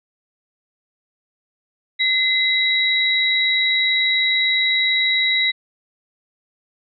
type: tone pair together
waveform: sine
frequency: 2048 / 3871 Hz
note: C7 / B7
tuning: -38 / -35 cents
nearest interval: major seventh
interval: 1103 cents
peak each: -18 dBFS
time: 1.99-5.52 s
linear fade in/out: 20 ms
effects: none